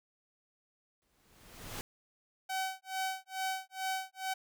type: noise with exponential growth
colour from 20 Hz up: pink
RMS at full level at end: -39 dBFS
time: 1.02-1.81 s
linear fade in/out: 0 ms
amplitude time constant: 170 ms
type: tone with tremolo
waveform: sawtooth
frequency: 760 Hz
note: F#5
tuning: 46 cents sharp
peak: -28 dBFS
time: 2.49-4.34 s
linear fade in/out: 10 ms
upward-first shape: sine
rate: 2.3 Hz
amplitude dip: 100%
effects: none